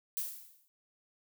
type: noise with exponential decay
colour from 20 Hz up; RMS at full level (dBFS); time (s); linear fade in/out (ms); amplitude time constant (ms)
violet; -33; 0.17-0.68; 0; 110
effects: none